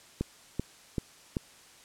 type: click train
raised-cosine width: 3 ms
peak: -16 dBFS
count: 4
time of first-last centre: 0.21-1.368 s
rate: 2.59 Hz
effects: white hiss -55 dBFS RMS until 1.84 s + low-pass 9000 Hz 12 dB/octave